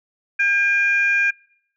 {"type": "tone pair together", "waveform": "sine", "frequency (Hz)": [1607.7, 2413], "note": ["G6", "D7"], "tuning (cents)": [43, 46], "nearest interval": "perfect fifth", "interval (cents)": 703, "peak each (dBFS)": -17, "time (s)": [0.39, 1.31], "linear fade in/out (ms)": 10, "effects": ["noise-tail reverb RT60 0.7 s tail -25 dB re dry", "tanh soft clip ceiling -8 dBFS"]}